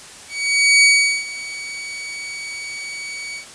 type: tone with ADSR envelope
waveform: sawtooth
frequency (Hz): 2260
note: C#7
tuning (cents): +33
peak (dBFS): -5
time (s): 0.28-3.46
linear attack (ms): 550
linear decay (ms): 410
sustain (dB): -19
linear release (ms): 100
effects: white hiss -39 dBFS RMS until 3.54 s + resampled to 22050 Hz